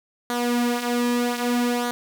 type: tone with flanger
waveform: sawtooth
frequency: 241.8 Hz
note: B3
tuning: 36 cents flat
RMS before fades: -23 dBFS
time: 0.3-1.91 s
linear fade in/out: 0 ms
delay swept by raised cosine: 0.38 to 5.58 ms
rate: 0.63 Hz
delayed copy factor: -0.6
effects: none